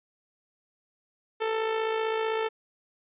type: tone with amplitude modulation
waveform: sawtooth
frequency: 443.2 Hz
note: A4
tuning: 13 cents sharp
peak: -20 dBFS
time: 1.4-2.49 s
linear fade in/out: 20 ms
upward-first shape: sine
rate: 55.7 Hz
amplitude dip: 45%
effects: resampled to 8000 Hz